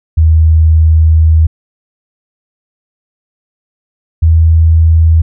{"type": "tone pair in turn", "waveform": "sine", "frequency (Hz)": [79.7, 81.19], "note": ["D#2", "E2"], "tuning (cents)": [42, -26], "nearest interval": "unison", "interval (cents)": 32, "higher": "second", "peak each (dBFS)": -3, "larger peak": "neither", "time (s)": [[0.17, 1.47], [4.22, 5.22]], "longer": "first", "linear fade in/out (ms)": 10, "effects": []}